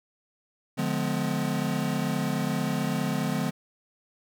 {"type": "chord", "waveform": "square", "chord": "D diminished seventh", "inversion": "none", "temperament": "just", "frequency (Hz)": [146.83, 176.2, 211.4, 253.7], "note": ["D3", "F3", "Ab3", "Cb4"], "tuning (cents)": [0, 16, 31, 47], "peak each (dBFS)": -32, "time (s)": [0.77, 3.51], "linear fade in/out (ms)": 20, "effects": []}